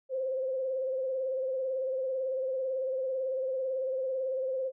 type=tone with vibrato; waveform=sine; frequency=523.3 Hz; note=C5; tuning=in tune; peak=-29 dBFS; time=0.09-4.72 s; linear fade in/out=50 ms; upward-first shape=sine; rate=18 Hz; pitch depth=44 cents each way; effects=none